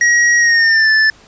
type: tone with pitch glide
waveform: square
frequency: 1900 to 1752.4 Hz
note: A#6 to A6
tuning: +33 to -7 cents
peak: -9 dBFS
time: 0.01-1.1 s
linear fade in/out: 2 ms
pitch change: -140 cents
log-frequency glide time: 0.38-0.9 s
effects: pink hiss -45 dBFS RMS until 1.27 s + resampled to 16000 Hz